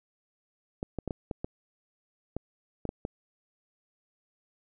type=clicks; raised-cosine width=2 ms; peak=-19 dBFS; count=10; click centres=0.829 / 0.987 / 1.077 / 1.108 / 1.312 / 1.445 / 2.366 / 2.853 / 2.891 / 3.051 s; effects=none